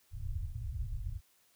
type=low-pass noise; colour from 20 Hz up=pink; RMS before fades=-38 dBFS; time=0.11-1.21 s; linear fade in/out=50 ms; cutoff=130 Hz; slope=96 dB/octave; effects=white hiss -69 dBFS RMS until 1.55 s